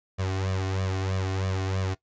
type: tone with flanger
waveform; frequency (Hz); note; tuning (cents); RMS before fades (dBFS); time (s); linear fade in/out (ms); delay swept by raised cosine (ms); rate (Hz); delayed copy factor
sawtooth; 95; F#2; +46; -28; 0.18-1.95; 20; 1.7 to 2.8; 3.1; +0.9
effects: noise-tail reverb RT60 0.1 s tail -18 dB re dry + resampled to 16000 Hz